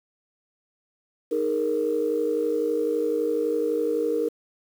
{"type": "chord", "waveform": "sine", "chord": "D# suspended fourth", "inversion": "none", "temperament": "just", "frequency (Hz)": [311.1, 414.8, 466.7], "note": ["D#4", "G#4", "A#4"], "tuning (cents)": [0, -2, 2], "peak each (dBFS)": [-28, -28, -23], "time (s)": [1.31, 4.29], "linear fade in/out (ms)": 10, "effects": ["tanh soft clip ceiling -13 dBFS", "8-bit"]}